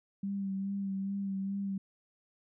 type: tone with vibrato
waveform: sine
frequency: 196 Hz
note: G3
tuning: in tune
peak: -32 dBFS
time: 0.23-1.78 s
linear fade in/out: 5 ms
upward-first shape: sine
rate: 2.4 Hz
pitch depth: 27 cents each way
effects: none